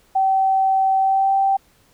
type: tone with pitch glide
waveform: sine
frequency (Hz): 769 to 779.7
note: G5 to G5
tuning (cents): -33 to -10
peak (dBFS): -14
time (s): 0.15-1.57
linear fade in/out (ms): 10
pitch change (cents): +23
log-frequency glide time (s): 0.98-1.33
effects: pink hiss -57 dBFS RMS until 1.93 s